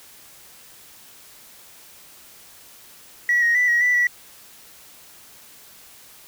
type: tone with pitch steps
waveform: sine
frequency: 1933 / 1878 / 1977 / 1903 / 1974 / 1946 Hz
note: B6 / A#6 / B6 / A#6 / B6 / B6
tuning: -38 / +12 / +1 / +35 / -1 / -26 cents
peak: -14 dBFS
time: 3.29-4.07 s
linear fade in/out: 2 ms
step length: 130 ms
effects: tanh soft clip ceiling -12 dBFS + white hiss -47 dBFS RMS until 6.27 s